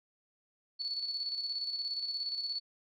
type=tone with tremolo; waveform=sine; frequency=4435 Hz; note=C#8; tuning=in tune; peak=-32 dBFS; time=0.79-2.6 s; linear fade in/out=20 ms; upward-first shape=square; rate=17 Hz; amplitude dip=45%; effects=none